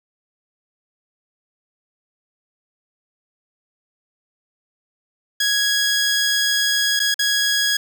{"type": "tone with dropouts", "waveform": "15% pulse", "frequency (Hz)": 1661.2, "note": "G#6", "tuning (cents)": 0, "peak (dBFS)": -10, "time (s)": [5.4, 7.77], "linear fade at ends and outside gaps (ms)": 5, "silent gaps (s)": [[6.994, 6.999], [7.143, 7.191]], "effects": []}